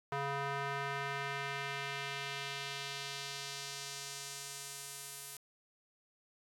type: tone with band-pass filter sweep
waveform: square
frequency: 139.7 Hz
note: C#3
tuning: 14 cents sharp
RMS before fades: -41 dBFS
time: 0.12-5.37 s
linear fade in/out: 2 ms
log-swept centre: 1100 to 11000 Hz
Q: 1.1
effects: 11-bit